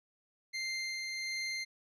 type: tone with tremolo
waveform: 25% pulse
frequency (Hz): 2093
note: C7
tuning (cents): 0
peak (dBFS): -31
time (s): 0.53-1.65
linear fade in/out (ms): 20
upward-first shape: sine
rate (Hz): 1.4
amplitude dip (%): 25
effects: resampled to 22050 Hz